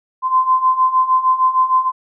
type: beating tone pair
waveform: sine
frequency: 1029 / 1035.5 Hz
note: C6 / C6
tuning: -29 / -18 cents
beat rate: 6.5 Hz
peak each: -17 / -13 dBFS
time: 0.22-1.92 s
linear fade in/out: 50 ms
effects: none